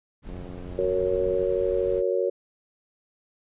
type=noise; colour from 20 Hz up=brown; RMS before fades=-39 dBFS; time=0.22-2.03 s; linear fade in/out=50 ms
type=click train; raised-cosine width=2 ms; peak=-28 dBFS; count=104; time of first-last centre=0.29-1.438 s; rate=89.7 Hz
type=chord; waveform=sine; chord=F# major; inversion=none; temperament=just; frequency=370 / 462.5 / 555 Hz; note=F#4 / A#4 / C#5; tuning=0 / -14 / +2 cents; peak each=-26 dBFS; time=0.78-2.3 s; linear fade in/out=10 ms
effects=resampled to 8000 Hz